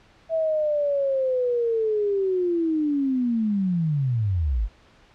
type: linear sweep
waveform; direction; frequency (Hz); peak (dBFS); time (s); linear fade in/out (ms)
sine; down; 656 to 43.63; -20; 0.29-4.69; 50
effects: pink hiss -55 dBFS RMS until 5.14 s + low-pass 4000 Hz 12 dB/octave